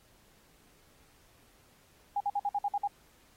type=tone bursts; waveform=sine; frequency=813 Hz; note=G#5; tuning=37 cents flat; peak=-27 dBFS; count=8; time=2.16-2.876 s; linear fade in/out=5 ms; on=44 ms; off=52 ms; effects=pink hiss -64 dBFS RMS until 3.36 s + AAC 48 kbps